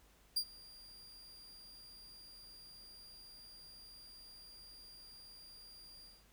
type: tone with ADSR envelope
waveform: 40% pulse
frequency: 4782 Hz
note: D8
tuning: 30 cents sharp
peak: -29 dBFS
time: 0.36-6.25 s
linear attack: 10 ms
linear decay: 70 ms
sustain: -24 dB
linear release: 210 ms
effects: added 50 Hz sine -68 dBFS peak until 6.32 s + pink hiss -68 dBFS RMS until 6.32 s